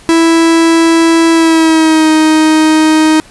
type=tone with pitch glide; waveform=45% pulse; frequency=329.6 to 312.9 Hz; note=E4 to D#4; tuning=0 to +10 cents; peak=-5 dBFS; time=0.09-3.2 s; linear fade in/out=0 ms; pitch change=-90 cents; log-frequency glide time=1.32-2.1 s; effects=pink hiss -39 dBFS RMS until 3.3 s + resampled to 24000 Hz